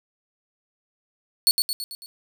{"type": "tone with echo", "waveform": "sawtooth", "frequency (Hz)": 4408, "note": "C#8", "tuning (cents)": -11, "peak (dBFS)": -11, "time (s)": [1.47, 1.51], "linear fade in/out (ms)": 0, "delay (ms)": 110, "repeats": 5, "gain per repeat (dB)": -5, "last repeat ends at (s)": 2.06, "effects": []}